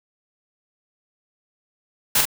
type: noise with echo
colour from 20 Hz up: white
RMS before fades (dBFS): -17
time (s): 2.15-2.21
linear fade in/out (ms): 5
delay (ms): 44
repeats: 1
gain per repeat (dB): -4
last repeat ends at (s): 2.254
effects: none